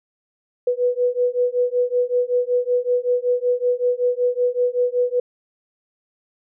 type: beating tone pair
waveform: sine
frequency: 489.9 / 495.2 Hz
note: B4 / B4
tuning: -14 / +5 cents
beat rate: 5.3 Hz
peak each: -20 dBFS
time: 0.67-5.2 s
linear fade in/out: 5 ms
effects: none